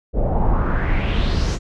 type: noise with low-pass filter sweep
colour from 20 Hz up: brown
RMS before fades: -18 dBFS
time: 0.13-1.59 s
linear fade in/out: 50 ms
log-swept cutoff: 510 to 6900 Hz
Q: 3.2
effects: none